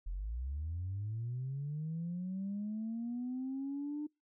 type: linear sweep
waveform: sine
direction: up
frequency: 40 to 301.7 Hz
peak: -35 dBFS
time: 0.06-4.07 s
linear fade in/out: 10 ms
effects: noise-tail reverb RT60 0.2 s tail -26 dB re dry + tanh soft clip ceiling -32 dBFS